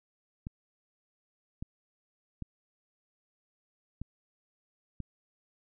clicks, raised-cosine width 5 ms, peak -25 dBFS, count 5, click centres 0.469 / 1.625 / 2.423 / 4.016 / 5.003 s, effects none

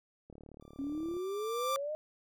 click train, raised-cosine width 2 ms, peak -38 dBFS, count 33, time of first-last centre 0.3-1.167 s, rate 36.9 Hz
45% pulse tone with exponential growth, 1178 Hz, D6, 5 cents sharp, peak -30 dBFS, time 0.61-1.76 s, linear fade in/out 0 ms, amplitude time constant 250 ms
sine exponential sweep, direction up, 270.5 to 624 Hz, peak -34 dBFS, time 0.79-1.95 s, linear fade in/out 0 ms
effects none

